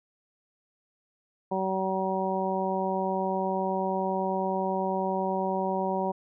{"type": "harmonic tone", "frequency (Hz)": 189.9, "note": "F#3", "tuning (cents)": 45, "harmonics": [1, 2, 3, 4, 5], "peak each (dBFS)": [-32, -32, -32, -32, -32], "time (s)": [1.51, 6.12], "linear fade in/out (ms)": 10, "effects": []}